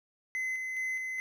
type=tone with tremolo; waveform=triangle; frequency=2043 Hz; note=C7; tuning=42 cents flat; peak=-29 dBFS; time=0.35-1.2 s; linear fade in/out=0 ms; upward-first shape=square; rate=2.4 Hz; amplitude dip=30%; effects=none